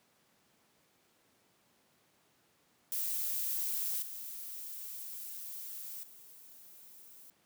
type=noise with level steps; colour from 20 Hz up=violet; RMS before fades=-35 / -44 / -55 dBFS; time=2.92-7.3 s; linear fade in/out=0 ms; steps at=4.02 / 6.03 s; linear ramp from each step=5 ms; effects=pink hiss -70 dBFS RMS until 7.45 s + high-pass 150 Hz 12 dB/octave